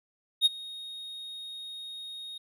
triangle tone with ADSR envelope, 3729 Hz, A#7, in tune, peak -15 dBFS, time 0.41-2.38 s, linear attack 47 ms, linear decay 23 ms, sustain -22 dB, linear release 6 ms, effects none

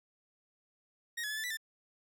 sawtooth tone with pitch steps, 1872 / 1699 / 1724 / 1756 / 1968 / 1779 Hz, A#6 / G#6 / A6 / A6 / B6 / A6, +7 / +39 / -36 / -4 / -7 / +19 cents, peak -32 dBFS, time 1.17-1.572 s, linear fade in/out 10 ms, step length 67 ms, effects none

